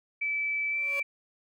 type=tone with pitch glide; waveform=sine; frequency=2310 to 2334 Hz; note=D7 to D7; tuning=-29 to -11 cents; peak=-27 dBFS; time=0.21-1.03 s; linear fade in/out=10 ms; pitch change=+18 cents; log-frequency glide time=0.7-0.76 s
type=tone with exponential growth; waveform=30% pulse; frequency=560 Hz; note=C#5; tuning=18 cents sharp; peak=-32 dBFS; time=0.65-1 s; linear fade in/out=5 ms; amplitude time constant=75 ms
effects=none